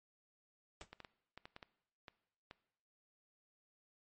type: noise with exponential decay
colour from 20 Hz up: pink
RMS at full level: -48 dBFS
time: 0.81-0.89 s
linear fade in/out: 0 ms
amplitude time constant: 17 ms
type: clicks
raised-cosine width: 0.3 ms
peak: -34 dBFS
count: 10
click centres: 0.815 / 0.93 / 1.003 / 1.048 / 1.376 / 1.455 / 1.564 / 1.628 / 2.082 / 2.511 s
effects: noise-tail reverb RT60 0.8 s tail -19 dB re dry + MP3 32 kbps